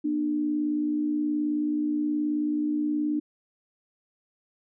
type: tone pair together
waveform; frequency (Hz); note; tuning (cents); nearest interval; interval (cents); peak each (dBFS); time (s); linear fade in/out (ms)
sine; 240.4 / 299.2; B3 / D4; -46 / +32; major third; 378; -33 / -24; 0.04-3.2; 10
effects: none